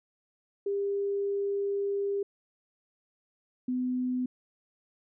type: tone pair in turn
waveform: sine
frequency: 400.2 / 252 Hz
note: G4 / B3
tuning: +36 / +35 cents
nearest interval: minor sixth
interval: 801 cents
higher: first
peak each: -27 dBFS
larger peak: neither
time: 0.66-2.23 / 3.68-4.26 s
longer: first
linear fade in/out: 5 ms
effects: none